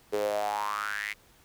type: tone with high-pass filter sweep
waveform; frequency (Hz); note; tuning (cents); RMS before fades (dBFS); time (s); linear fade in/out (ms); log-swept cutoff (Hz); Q
sawtooth; 103.83; G#2; 0; -31; 0.12-1.14; 20; 420 to 2200; 7.9
effects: pink hiss -60 dBFS RMS until 1.44 s